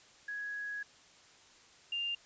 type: tone pair in turn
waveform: sine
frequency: 1666 / 2798 Hz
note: G#6 / F7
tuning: +5 / +3 cents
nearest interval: major sixth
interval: 898 cents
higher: second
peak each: -37 / -33 dBFS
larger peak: second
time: 0.28-0.83 / 1.92-2.15 s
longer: first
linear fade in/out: 5 ms
effects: white hiss -60 dBFS RMS until 2.25 s + resampled to 16000 Hz